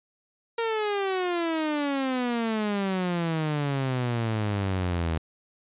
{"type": "exponential sweep", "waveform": "sawtooth", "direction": "down", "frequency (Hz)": [466.2, 79.6], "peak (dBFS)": -21, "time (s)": [0.58, 5.18], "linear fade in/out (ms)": 5, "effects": ["resampled to 8000 Hz"]}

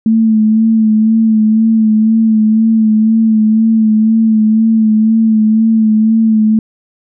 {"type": "tone with vibrato", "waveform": "sine", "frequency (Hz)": 220, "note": "A3", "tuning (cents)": 0, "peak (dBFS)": -6, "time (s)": [0.06, 6.59], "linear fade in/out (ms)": 2, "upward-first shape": "sine", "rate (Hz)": 2, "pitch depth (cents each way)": 35, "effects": []}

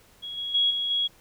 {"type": "tone with level steps", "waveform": "sine", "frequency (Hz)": 3322, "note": "G#7", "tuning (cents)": 0, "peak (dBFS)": [-33, -29, -19, -25, -22], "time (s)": [0.22, 1.08], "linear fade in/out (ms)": 20, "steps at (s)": [0.37, 0.54, 0.7, 0.9], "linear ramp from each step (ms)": 10, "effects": ["pink hiss -57 dBFS RMS until 1.2 s"]}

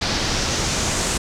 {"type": "noise with low-pass filter sweep", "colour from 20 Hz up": "pink", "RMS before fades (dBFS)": -22, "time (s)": [0.01, 1.18], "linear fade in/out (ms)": 10, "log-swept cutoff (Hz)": [4900, 8000], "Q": 2.3, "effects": []}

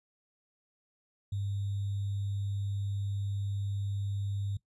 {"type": "tone with sample-and-hold", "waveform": "sine", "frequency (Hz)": 100, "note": "G2", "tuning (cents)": 35, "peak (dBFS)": -31, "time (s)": [1.32, 4.57], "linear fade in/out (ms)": 5, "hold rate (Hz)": 3675, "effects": ["noise-tail reverb RT60 0.1 s tail -18 dB re dry", "resampled to 24000 Hz"]}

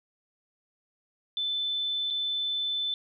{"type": "tone with dropouts", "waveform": "sine", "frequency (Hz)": 3520, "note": "A7", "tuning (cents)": 0, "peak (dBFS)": -27, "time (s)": [1.37, 2.94], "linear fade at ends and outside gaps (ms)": 1, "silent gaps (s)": [2.103, 2.107], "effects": []}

